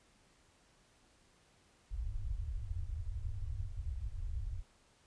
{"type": "low-pass noise", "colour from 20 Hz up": "pink", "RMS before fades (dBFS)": -39, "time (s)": [1.9, 4.63], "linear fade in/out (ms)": 50, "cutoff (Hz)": 110, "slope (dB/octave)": 96, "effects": ["pink hiss -68 dBFS RMS until 5.06 s", "resampled to 22050 Hz"]}